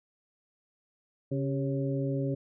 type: harmonic tone with a mistuned harmonic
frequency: 137.8 Hz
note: C#3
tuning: 10 cents flat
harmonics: 1 / 2 / 3 / 4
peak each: -30 / -33 / -36 / -37 dBFS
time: 1.31-2.35 s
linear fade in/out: 10 ms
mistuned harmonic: 3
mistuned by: -61 cents
effects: none